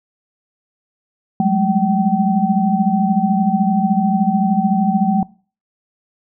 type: tone cluster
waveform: sine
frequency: 183.3 / 199.6 / 213.1 / 767 Hz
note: F#3 / G3 / G#3 / G5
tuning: -16 / +32 / +45 / -38 cents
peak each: -18 dBFS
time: 1.4-5.23 s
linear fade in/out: 2 ms
effects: noise-tail reverb RT60 0.4 s tail -22 dB re dry